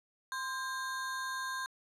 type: ring-modulated tone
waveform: square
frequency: 1318.5 Hz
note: E6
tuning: in tune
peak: -33 dBFS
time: 0.32-1.66 s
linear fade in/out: 0 ms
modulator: 281 Hz
effects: low-pass 10000 Hz 12 dB/octave